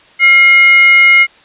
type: tone with frequency modulation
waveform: sine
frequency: 2140 Hz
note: C7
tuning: 38 cents sharp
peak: -3 dBFS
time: 0.19-1.27 s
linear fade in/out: 50 ms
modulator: 774 Hz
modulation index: 0.38
effects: white hiss -44 dBFS RMS until 1.44 s + resampled to 8000 Hz